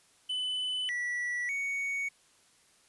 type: tone with pitch steps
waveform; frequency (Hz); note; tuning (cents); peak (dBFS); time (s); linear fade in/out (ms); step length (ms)
triangle; 3008 / 1950 / 2230; F#7 / B6 / C#7; +28 / -23 / +10; -29; 0.29-2.09; 10; 600
effects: white hiss -64 dBFS RMS until 2.88 s + resampled to 24000 Hz

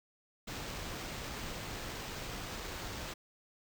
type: noise with sample-and-hold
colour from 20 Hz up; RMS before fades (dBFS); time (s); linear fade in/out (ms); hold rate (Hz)
pink; -42; 0.47-3.14; 10; 11025
effects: none

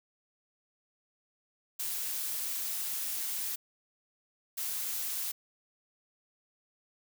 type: noise bursts at uneven times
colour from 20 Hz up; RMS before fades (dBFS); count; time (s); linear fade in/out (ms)
blue; -35; 2; 1.79-3.56 / 4.57-5.32; 10
effects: none

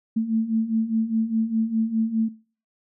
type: beating tone pair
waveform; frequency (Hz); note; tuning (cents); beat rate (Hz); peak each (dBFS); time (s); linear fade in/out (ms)
sine; 220 / 224.9; A3 / A3; 0 / +38; 4.9; -27 / -21; 0.16-2.29; 10
effects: noise-tail reverb RT60 0.4 s tail -20 dB re dry

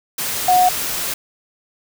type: tone in noise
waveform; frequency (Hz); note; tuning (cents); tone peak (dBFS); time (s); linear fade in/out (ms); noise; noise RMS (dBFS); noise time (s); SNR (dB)
sine; 730; F#5; -24; -10; 0.48-0.69; 5; white; -23; 0.18-1.14; +10
effects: none

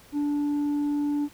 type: tone with tanh clipping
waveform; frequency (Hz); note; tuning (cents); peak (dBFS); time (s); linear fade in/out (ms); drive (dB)
sine; 291.3; D4; -14; -24; 0.12-1.29; 50; 3
effects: pink hiss -53 dBFS RMS until 1.33 s

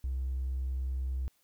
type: tone with hard clipping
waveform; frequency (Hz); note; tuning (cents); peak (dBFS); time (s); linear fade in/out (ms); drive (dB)
sine; 65; C2; -11; -31; 0.04-1.28; 0; 1
effects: white hiss -71 dBFS RMS until 1.43 s

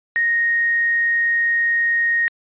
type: tone with quantisation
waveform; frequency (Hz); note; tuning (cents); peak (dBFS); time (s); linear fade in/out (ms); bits
sine; 1864.7; A#6; 0; -15; 0.16-2.28; 0; 7
effects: resampled to 8000 Hz

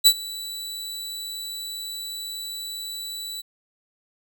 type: tone with ADSR envelope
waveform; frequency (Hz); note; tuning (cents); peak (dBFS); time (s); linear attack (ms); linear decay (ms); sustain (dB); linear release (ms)
sawtooth; 3951; B7; 0; -6; 0.04-3.42; 26; 64; -22; 19
effects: none

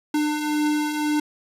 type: beating tone pair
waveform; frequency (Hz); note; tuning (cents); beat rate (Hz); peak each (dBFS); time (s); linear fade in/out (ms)
square; 298.5 / 300.4; D4 / D4; +28 / +39; 1.9; -30 / -22; 0.14-1.2; 5
effects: resampled to 32000 Hz

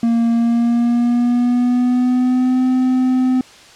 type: tone with pitch glide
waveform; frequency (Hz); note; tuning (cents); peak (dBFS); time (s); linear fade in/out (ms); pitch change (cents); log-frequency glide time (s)
triangle; 232 to 255.9; A#3 to C4; -8 to -38; -10; 0.03-3.41; 2; +170; 0.31-2.63
effects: white hiss -42 dBFS RMS until 3.75 s + low-pass 6000 Hz 12 dB/octave

